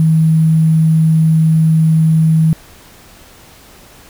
sine tone with sample-and-hold, 159.7 Hz, D#3, 45 cents sharp, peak -7 dBFS, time 0-2.53 s, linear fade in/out 0 ms, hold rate 11025 Hz, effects pink hiss -41 dBFS RMS until 4.09 s

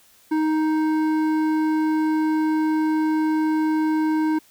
triangle tone with hard clipping, 312.3 Hz, D#4, 7 cents sharp, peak -20 dBFS, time 0.31-4.39 s, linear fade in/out 10 ms, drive 14 dB, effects white hiss -55 dBFS RMS until 4.5 s

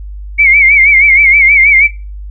sine tone with vibrato, 2208 Hz, C#7, 7 cents flat, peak -3 dBFS, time 0.38-1.88 s, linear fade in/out 20 ms, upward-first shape sine, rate 6.3 Hz, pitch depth 93 cents each way, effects noise-tail reverb RT60 0.3 s tail -19 dB re dry + added 50 Hz sine -22 dBFS peak until 2.3 s

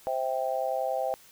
sine chord, C major, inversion none, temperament just, 523.3 / 654.1 / 784.9 Hz, C5 / E5 / G5, 0 / -14 / +2 cents, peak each -31 dBFS, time 0.07-1.14 s, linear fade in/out 0 ms, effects white hiss -55 dBFS RMS until 1.31 s

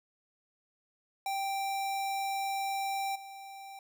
square tone with level steps, 784 Hz, G5, in tune, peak -32 / -45 dBFS, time 1.26-3.79 s, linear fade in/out 2 ms, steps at 3.15 s, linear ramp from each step 10 ms, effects none

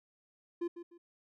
triangle tone with echo, 344.7 Hz, F4, 23 cents flat, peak -30 dBFS, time 0.61-0.68 s, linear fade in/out 10 ms, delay 150 ms, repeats 2, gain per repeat -11 dB, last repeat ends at 0.98 s, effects none

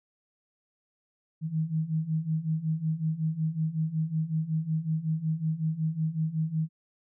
sine beating tone pair, 155.56 / 160.96 Hz, D#3 / E3, 0 / -41 cents, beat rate 5.4 Hz, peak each -31 / -28 dBFS, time 1.41-6.69 s, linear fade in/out 50 ms, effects none

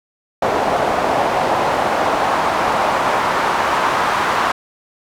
pink noise with band-pass filter sweep, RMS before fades -17 dBFS, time 0.42-4.52 s, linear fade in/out 5 ms, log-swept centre 680 to 1100 Hz, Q 1.7, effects none

